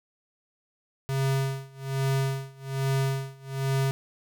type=tone with tremolo; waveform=square; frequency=135.2 Hz; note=C#3; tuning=43 cents flat; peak=-23 dBFS; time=1.09-3.91 s; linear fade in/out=0 ms; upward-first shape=sine; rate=1.2 Hz; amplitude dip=95%; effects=none